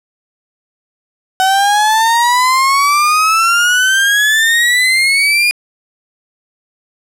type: exponential sweep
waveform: 35% pulse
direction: up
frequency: 750 to 2447 Hz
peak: -7 dBFS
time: 1.4-5.51 s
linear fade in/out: 0 ms
effects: low-pass 12000 Hz 12 dB/octave + 8-bit